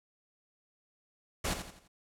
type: noise with echo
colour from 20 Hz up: pink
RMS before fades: -32 dBFS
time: 1.44-1.54 s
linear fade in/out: 10 ms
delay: 85 ms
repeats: 4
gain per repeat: -8 dB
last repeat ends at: 1.88 s
effects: low-pass 11000 Hz 12 dB/octave